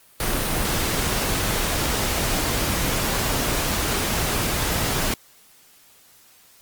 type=noise; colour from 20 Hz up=pink; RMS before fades=-23 dBFS; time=0.2-5.14 s; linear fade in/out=2 ms; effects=white hiss -53 dBFS RMS until 6.61 s + Opus 32 kbps